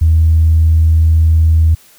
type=tone; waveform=sine; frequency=80.4 Hz; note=E2; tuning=43 cents flat; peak=-5 dBFS; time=0.01-1.75 s; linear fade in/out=10 ms; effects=tanh soft clip ceiling -1 dBFS + white hiss -45 dBFS RMS until 1.98 s